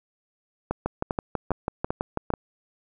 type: two click trains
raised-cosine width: 1 ms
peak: -11 / -11 dBFS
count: 10 / 5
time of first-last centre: 0.86-2.338 / 0.71-2.304 s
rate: 6.09 / 2.51 Hz
effects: none